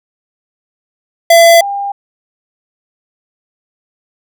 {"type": "tone pair in turn", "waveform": ["square", "sine"], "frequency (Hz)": [674, 801.5], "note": ["E5", "G5"], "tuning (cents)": [38, 38], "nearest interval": "minor third", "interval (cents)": 300, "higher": "second", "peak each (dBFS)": [-3, -15], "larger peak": "first", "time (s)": [[1.3, 1.61], [1.61, 1.92]], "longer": "neither", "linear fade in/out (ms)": 5, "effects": []}